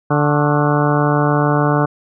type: harmonic tone with a mistuned harmonic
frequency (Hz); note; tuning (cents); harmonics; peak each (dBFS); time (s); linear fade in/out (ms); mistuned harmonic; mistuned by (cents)
146.83; D3; 0; 1 / 2 / 3 / 4 / 5 / 6 / 7 / 8 / 9 / 10; -16 / -19 / -21 / -22 / -23 / -24 / -24 / -25 / -26 / -26; 0.1-1.86; 10; 7; +82
effects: none